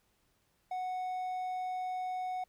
triangle tone, 738 Hz, F#5, 5 cents flat, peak -32 dBFS, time 0.71-2.44 s, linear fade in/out 5 ms, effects pink hiss -74 dBFS RMS until 2.48 s

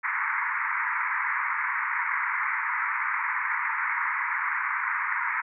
white band-pass noise, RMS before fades -28 dBFS, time 0.03-5.42 s, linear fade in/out 20 ms, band 910 to 2200 Hz, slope 96 dB/octave, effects none

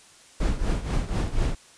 brown noise with tremolo, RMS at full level -21 dBFS, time 0.4-1.55 s, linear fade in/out 5 ms, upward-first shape triangle, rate 4.1 Hz, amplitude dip 80%, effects white hiss -52 dBFS RMS until 1.77 s + resampled to 22050 Hz

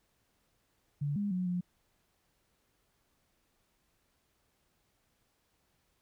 sine tone with pitch steps, 144.3 / 203.6 / 182.4 / 178.2 Hz, D3 / G#3 / F#3 / F3, -30 / -34 / -24 / +35 cents, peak -30 dBFS, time 1.01-1.61 s, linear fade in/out 10 ms, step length 150 ms, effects pink hiss -75 dBFS RMS until 6.01 s

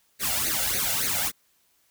white noise with flanger, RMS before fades -26 dBFS, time 0.19-1.32 s, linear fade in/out 50 ms, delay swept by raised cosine 0.46 to 1.46 ms, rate 3.5 Hz, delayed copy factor +0.85, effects white hiss -66 dBFS RMS until 1.9 s

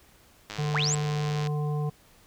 click train, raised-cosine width 0.2 ms, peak -19 dBFS, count 103, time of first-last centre 0.5-1.471 s, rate 105 Hz
harmonic tone, 149 Hz, D3, 25 cents sharp, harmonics 1 / 3 / 5 / 7, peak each -26 / -36 / -40 / -43 dBFS, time 0.58-1.9 s, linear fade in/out 10 ms
sine linear sweep, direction up, 592 to 7960 Hz, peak -25 dBFS, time 0.74-0.95 s, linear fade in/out 5 ms
effects pink hiss -58 dBFS RMS until 2.26 s

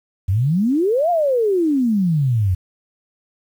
sine exponential two-way sweep, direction up then down, 87.31 to 719 to 87.31 Hz, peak -14 dBFS, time 0.28-2.55 s, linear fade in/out 10 ms, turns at 1.1 s, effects 8-bit

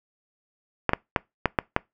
clicks, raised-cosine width 0.5 ms, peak -4 dBFS, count 6, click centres 0.893 / 0.934 / 1.162 / 1.457 / 1.588 / 1.764 s, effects noise-tail reverb RT60 0.2 s tail -24 dB re dry

